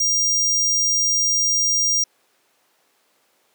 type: tone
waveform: square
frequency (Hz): 5700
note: F8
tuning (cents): +34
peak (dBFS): -17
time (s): 0-2.04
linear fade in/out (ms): 5
effects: pink hiss -62 dBFS RMS until 3.54 s + high-pass 400 Hz 12 dB/octave